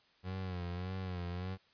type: tone with vibrato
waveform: 30% pulse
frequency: 90.9 Hz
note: F#2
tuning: 30 cents flat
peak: -35 dBFS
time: 0.23-1.58 s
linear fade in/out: 50 ms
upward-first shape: sine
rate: 1.7 Hz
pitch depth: 71 cents each way
effects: white hiss -68 dBFS RMS until 1.73 s + resampled to 11025 Hz

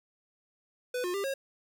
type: tone with pitch steps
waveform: square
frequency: 497.5 / 357.7 / 397.5 / 543 Hz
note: B4 / F4 / G4 / C#5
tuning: +13 / +41 / +24 / -36 cents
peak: -31 dBFS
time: 0.94-1.34 s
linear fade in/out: 5 ms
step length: 100 ms
effects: 12-bit

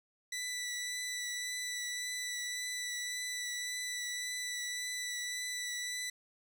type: tone with vibrato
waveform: 15% pulse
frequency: 1975.5 Hz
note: B6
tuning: in tune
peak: -30 dBFS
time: 0.32-6.1 s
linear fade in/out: 5 ms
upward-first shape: triangle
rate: 1.8 Hz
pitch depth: 14 cents each way
effects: none

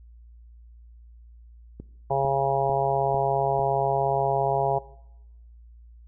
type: click train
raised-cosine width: 3 ms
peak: -25 dBFS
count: 5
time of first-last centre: 1.8-3.594 s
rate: 2.23 Hz
type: harmonic tone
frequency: 137.1 Hz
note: C#3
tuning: 19 cents flat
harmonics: 1 / 3 / 4 / 5 / 6 / 7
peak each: -30 / -29 / -29 / -26 / -28 / -31 dBFS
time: 2.1-4.79 s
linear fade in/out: 10 ms
effects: noise-tail reverb RT60 0.9 s tail -19 dB re dry + added 58 Hz sine -46 dBFS peak until 6.07 s

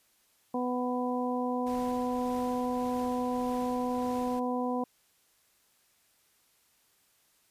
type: harmonic tone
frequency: 248.7 Hz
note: B3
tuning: 12 cents sharp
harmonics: 1 / 2 / 3 / 4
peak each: -31 / -34 / -36 / -37 dBFS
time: 0.54-4.84 s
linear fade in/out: 5 ms
type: noise with tremolo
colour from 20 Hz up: pink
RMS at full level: -47 dBFS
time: 1.66-4.4 s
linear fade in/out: 10 ms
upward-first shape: triangle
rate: 1.7 Hz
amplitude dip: 40%
effects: white hiss -68 dBFS RMS until 7.5 s + resampled to 32000 Hz

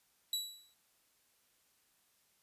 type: tone with exponential decay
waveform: sawtooth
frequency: 3922 Hz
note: B7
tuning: 13 cents flat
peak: -28 dBFS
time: 0.33-0.74 s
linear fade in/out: 2 ms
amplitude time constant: 88 ms
effects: white hiss -73 dBFS RMS until 2.42 s + resampled to 32000 Hz

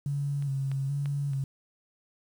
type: tone with vibrato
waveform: sine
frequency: 139 Hz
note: C#3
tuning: 5 cents sharp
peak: -27 dBFS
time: 0.06-1.44 s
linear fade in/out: 2 ms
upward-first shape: square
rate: 1.2 Hz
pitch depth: 37 cents each way
type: clicks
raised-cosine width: 0.3 ms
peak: -34 / -29 / -28 / -37 dBFS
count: 4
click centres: 0.424 / 0.716 / 1.058 / 1.334 s
effects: 9-bit

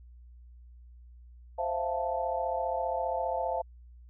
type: chord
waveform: sine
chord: F major seventh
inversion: second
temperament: equal with one note detuned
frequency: 523.3 / 663.5 / 698.5 / 880 Hz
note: C5 / E5 / F5 / A5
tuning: 0 / +11 / 0 / 0 cents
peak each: -34 dBFS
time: 1.58-3.62 s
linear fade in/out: 10 ms
effects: added 60 Hz sine -49 dBFS peak until 4.09 s

